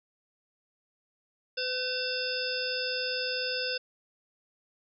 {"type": "harmonic tone with a mistuned harmonic", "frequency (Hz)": 507, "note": "B4", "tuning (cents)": 45, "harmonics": [1, 3, 5, 7, 9, 10], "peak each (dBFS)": [-35, -37, -37, -39, -39, -34], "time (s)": [1.57, 3.78], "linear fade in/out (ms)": 10, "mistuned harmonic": 5, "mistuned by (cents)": 110, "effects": []}